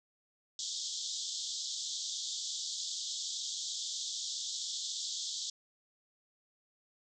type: band-pass noise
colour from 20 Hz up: pink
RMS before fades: -39 dBFS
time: 0.59-5.5 s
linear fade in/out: 2 ms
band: 3300 to 7600 Hz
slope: 96 dB/octave
effects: none